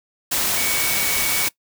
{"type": "tone in noise", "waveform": "sine", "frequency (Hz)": 2247, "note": "C#7", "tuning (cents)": 23, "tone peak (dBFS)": -26, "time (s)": [0.56, 1.48], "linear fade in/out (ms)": 10, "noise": "white", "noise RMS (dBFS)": -21, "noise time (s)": [0.31, 1.49], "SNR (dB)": -8, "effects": ["noise-tail reverb RT60 0.1 s tail -21 dB re dry"]}